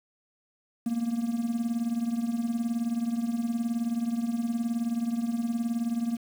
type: tone with tremolo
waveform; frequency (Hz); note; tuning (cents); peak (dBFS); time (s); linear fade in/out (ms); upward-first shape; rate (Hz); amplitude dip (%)
triangle; 233.1; A#3; 0; -20; 0.86-6.17; 5; triangle; 19; 80
effects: tanh soft clip ceiling -17 dBFS + 8-bit